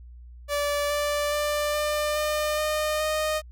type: tone with pitch steps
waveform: sawtooth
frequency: 580 / 586.1 / 592.2 / 598.4 / 604.6 / 610.9 / 617.3 Hz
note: D5 / D5 / D5 / D5 / D#5 / D#5 / D#5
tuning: -22 / -4 / +14 / +32 / -50 / -32 / -14 cents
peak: -20 dBFS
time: 0.48-3.42 s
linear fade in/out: 50 ms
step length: 420 ms
effects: added 60 Hz sine -42 dBFS peak until 3.51 s